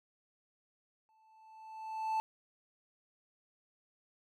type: tone with exponential growth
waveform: triangle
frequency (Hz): 879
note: A5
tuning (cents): -2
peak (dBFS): -27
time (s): 1.09-2.2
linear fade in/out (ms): 0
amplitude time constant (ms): 240
effects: none